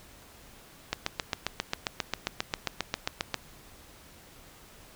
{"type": "click train", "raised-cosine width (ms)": 0.2, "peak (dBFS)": -10, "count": 19, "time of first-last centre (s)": [0.93, 3.343], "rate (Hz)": 7.46, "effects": ["pink hiss -53 dBFS RMS until 4.95 s"]}